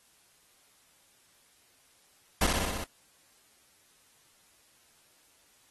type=noise with echo; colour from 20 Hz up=pink; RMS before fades=-26 dBFS; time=2.41-2.47 s; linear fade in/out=5 ms; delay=62 ms; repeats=6; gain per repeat=-2 dB; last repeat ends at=2.842 s; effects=white hiss -64 dBFS RMS until 5.7 s + AAC 32 kbps